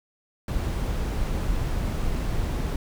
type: noise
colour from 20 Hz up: brown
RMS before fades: -26 dBFS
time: 0.48-2.76 s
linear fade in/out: 2 ms
effects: none